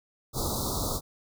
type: band-stop noise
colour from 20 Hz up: pink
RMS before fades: -30 dBFS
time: 0.33-1.01 s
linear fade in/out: 50 ms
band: 1300 to 3700 Hz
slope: 96 dB/octave
effects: none